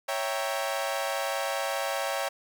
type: chord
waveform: sawtooth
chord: C# diminished seventh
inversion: none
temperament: equal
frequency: 554.4 / 659.3 / 784 / 932.3 Hz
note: C#5 / E5 / G5 / Bb5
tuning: 0 / 0 / 0 / 0 cents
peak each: -28 / -30 / -30 / -34 dBFS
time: 0.08-2.29 s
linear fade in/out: 10 ms
effects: none